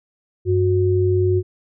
sine tone pair together, 96.7 / 365.1 Hz, G2 / F#4, -23 / -23 cents, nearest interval octave + major seventh, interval 2300 cents, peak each -17 dBFS, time 0.45-1.43 s, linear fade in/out 50 ms, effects none

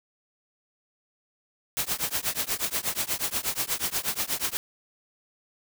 white noise with tremolo, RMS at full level -25 dBFS, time 1.77-4.57 s, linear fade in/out 0 ms, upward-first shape triangle, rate 8.3 Hz, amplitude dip 100%, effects none

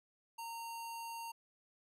square tone with low-pass filter, 922 Hz, A#5, 19 cents flat, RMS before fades -45 dBFS, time 0.38-1.32 s, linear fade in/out 10 ms, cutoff 12000 Hz, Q 2, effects none

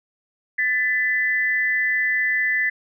sine tone pair together, 1757.3 / 2002 Hz, A6 / B6, -3 / +23 cents, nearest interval major second, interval 226 cents, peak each -21 dBFS, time 0.58-2.7 s, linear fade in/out 10 ms, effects none

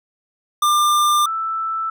square / sine tone pair in turn, 1195 / 1322.2 Hz, D6 / E6, +30 / +5 cents, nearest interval major second, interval 175 cents, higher second, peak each -14 / -20 dBFS, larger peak first, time 0.62-1.26 / 1.26-1.9 s, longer neither, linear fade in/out 5 ms, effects none

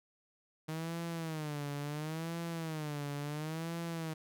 sawtooth tone with vibrato, 155.56 Hz, D#3, in tune, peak -33 dBFS, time 0.68-4.14 s, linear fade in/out 10 ms, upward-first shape sine, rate 0.72 Hz, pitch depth 140 cents each way, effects none

